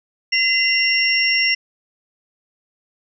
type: tone cluster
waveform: sine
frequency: 2043 / 2773 / 5500 Hz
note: C7 / F7 / F8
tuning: -42 / -13 / -27 cents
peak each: -19 dBFS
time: 0.32-1.55 s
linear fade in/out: 10 ms
effects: none